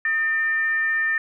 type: tone with frequency modulation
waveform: sine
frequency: 1804 Hz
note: A6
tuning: 43 cents sharp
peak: -19 dBFS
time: 0.05-1.18 s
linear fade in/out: 2 ms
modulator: 552 Hz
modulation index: 0.3
effects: none